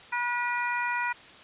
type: harmonic tone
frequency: 484.2 Hz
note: B4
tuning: 34 cents flat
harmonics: 2 / 3 / 4 / 5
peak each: -30 / -32 / -33 / -34 dBFS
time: 0.12-1.13 s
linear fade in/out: 10 ms
effects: white hiss -49 dBFS RMS until 1.43 s + resampled to 8000 Hz